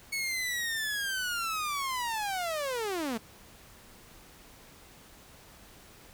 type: linear sweep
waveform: sawtooth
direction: down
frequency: 2217 to 211.4 Hz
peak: -27 dBFS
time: 0.12-3.18 s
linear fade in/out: 10 ms
effects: pink hiss -54 dBFS RMS until 6.13 s